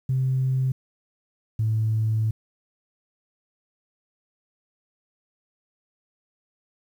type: tone pair in turn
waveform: sine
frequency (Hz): 130.81 / 110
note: C3 / A2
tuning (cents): 0 / 0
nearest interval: minor third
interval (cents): 300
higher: first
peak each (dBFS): -19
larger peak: neither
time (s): 0.09-0.72 / 1.59-2.31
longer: second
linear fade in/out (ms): 5
effects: tanh soft clip ceiling -15 dBFS + 9-bit